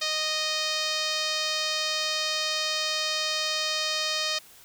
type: tone with low-pass filter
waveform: 5% pulse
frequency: 620 Hz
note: D#5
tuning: 6 cents flat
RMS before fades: -28 dBFS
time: 0.01-4.39 s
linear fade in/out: 10 ms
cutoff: 4900 Hz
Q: 1.8
effects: white hiss -52 dBFS RMS until 4.64 s